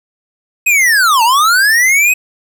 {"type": "linear two-way sweep", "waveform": "square", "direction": "down then up", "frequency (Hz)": [2557, 876, 2557], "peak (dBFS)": -8, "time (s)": [0.66, 2.14], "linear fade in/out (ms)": 10, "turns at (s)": 1.23, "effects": ["7-bit"]}